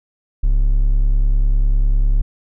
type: tone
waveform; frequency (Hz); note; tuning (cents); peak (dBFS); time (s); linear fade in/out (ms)
triangle; 35; C#1; +18; -9; 0.43-2.22; 10
effects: none